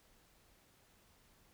silence, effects pink hiss -68 dBFS RMS until 1.53 s

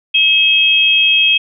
sine tone pair together, 2569 / 3237 Hz, E7 / G#7, -45 / -45 cents, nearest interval major third, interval 400 cents, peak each -11 dBFS, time 0.14-1.38 s, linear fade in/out 10 ms, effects none

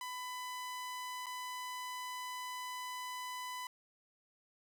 sawtooth tone with dropouts, 1000 Hz, B5, 21 cents sharp, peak -37 dBFS, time 0.01-3.67 s, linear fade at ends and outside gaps 2 ms, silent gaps 1.26-1.266 s, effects none

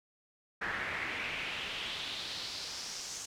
brown noise with band-pass filter sweep, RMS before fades -39 dBFS, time 0.61-3.26 s, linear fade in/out 10 ms, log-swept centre 1700 to 6600 Hz, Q 3.1, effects none

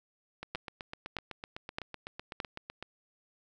two click trains, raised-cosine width 0.3 ms, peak -24 / -18 dBFS, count 20 / 4, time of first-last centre 0.43-2.826 / 0.55-2.402 s, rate 7.93 / 1.62 Hz, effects none

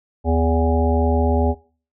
harmonic tone with a mistuned harmonic, 82.3 Hz, E2, 2 cents flat, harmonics 1 / 3 / 5 / 7 / 9 / 10, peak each -17 / -22 / -24 / -25 / -27 / -27 dBFS, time 0.24-1.55 s, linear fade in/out 50 ms, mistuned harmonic 1, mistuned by -130 cents, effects noise-tail reverb RT60 0.4 s tail -20 dB re dry

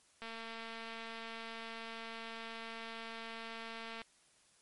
click train, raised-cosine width 0.3 ms, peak -30 dBFS, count 863, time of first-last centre 0.22-4.017 s, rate 227 Hz, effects white hiss -68 dBFS RMS until 4.61 s + MP3 48 kbps

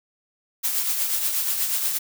blue noise with tremolo, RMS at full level -22 dBFS, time 0.63-1.99 s, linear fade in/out 20 ms, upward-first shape triangle, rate 8.3 Hz, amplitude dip 50%, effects none

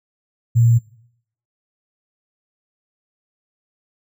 sine tone with sample-and-hold, 117.1 Hz, A#2, 8 cents sharp, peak -10 dBFS, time 0.55-0.79 s, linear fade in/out 20 ms, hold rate 7350 Hz, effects noise-tail reverb RT60 0.7 s tail -21 dB re dry

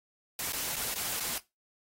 white noise with dropouts, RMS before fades -34 dBFS, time 0.39-1.38 s, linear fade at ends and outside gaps 2 ms, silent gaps 0.523-0.532 / 0.757-0.765 / 0.942-0.958 / 1.2-1.204 s, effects noise-tail reverb RT60 0.2 s tail -17 dB re dry + AAC 48 kbps

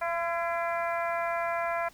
harmonic tone with a mistuned harmonic, 339.3 Hz, F4, 50 cents flat, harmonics 2 / 3 / 4 / 5 / 6 / 7, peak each -30 / -34 / -36 / -38 / -40 / -41 dBFS, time 0.01-1.89 s, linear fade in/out 10 ms, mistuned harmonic 5, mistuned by -28 cents, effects pink hiss -56 dBFS RMS until 1.93 s

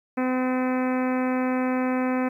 harmonic tone, 255.4 Hz, C4, 42 cents flat, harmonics 1 / 2 / 3 / 4 / 5 / 6 / 7 / 8 / 9 / 10, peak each -23 / -29 / -33 / -35 / -37 / -39 / -40 / -41 / -42 / -43 dBFS, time 0.17-2.29 s, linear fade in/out 10 ms, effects 10-bit

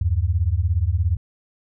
sine beating tone pair, 77.78 / 94.78 Hz, D#2 / F#2, 0 / +42 cents, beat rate 17 Hz, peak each -20 dBFS, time 0.01-1.17 s, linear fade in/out 5 ms, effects none

